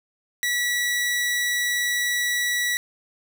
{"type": "tone", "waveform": "sawtooth", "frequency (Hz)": 1943, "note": "B6", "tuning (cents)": -29, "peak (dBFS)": -18, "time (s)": [0.43, 2.77], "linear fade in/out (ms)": 0, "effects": []}